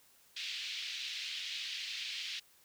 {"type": "band-pass noise", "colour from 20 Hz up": "white", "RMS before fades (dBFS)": -41, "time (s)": [0.36, 2.4], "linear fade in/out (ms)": 10, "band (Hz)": [2400, 4200], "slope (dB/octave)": 24, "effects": ["white hiss -65 dBFS RMS until 2.64 s"]}